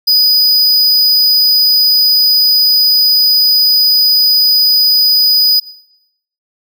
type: tone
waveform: square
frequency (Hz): 4964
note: D#8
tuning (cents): -5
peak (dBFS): -7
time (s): 0.07-5.6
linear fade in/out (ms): 10
effects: noise-tail reverb RT60 0.8 s tail -21 dB re dry